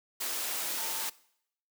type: tone in noise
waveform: sine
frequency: 896 Hz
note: A5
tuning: 31 cents sharp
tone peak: -44 dBFS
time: 0.78-1.08 s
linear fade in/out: 10 ms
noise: white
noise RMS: -34 dBFS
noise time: 0.2-1.1 s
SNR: -13 dB
effects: noise-tail reverb RT60 0.7 s tail -21 dB re dry + high-pass 300 Hz 12 dB/octave